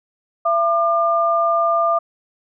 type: tone pair together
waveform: sine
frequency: 673.5 / 1200 Hz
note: E5 / D6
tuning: +37 / +37 cents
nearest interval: minor seventh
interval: 1000 cents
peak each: -17 / -17 dBFS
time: 0.45-1.99 s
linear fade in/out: 10 ms
effects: none